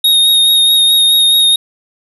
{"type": "tone with vibrato", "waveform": "square", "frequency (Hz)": 3729, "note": "A#7", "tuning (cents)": 0, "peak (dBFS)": -7, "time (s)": [0.04, 1.56], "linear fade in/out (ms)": 5, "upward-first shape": "sine", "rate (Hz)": 4.7, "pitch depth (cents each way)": 19, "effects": []}